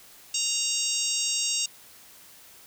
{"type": "harmonic tone with a mistuned harmonic", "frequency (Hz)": 932.3, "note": "A#5", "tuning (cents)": 0, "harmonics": [3, 4, 5, 6, 7, 8, 9], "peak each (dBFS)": [-32, -34, -34, -31, -32, -31, -36], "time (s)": [0.34, 1.66], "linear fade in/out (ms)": 5, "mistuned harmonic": 8, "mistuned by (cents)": 37, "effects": ["white hiss -51 dBFS RMS until 2.66 s"]}